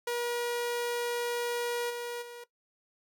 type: tone with level steps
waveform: sawtooth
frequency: 479.2 Hz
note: A#4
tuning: 48 cents sharp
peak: -26 / -31 / -39 dBFS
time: 0.07-2.44 s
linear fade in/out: 5 ms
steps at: 1.89 / 2.21 s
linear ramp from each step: 20 ms
effects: noise-tail reverb RT60 0.1 s tail -17 dB re dry